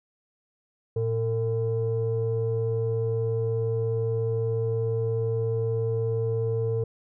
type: tone pair together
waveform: sine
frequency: 113.2 / 452.8 Hz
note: A2 / A4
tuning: +50 / +50 cents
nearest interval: 2 octaves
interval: 2400 cents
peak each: -25 dBFS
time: 0.96-6.84 s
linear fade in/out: 5 ms
effects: tanh soft clip ceiling -18 dBFS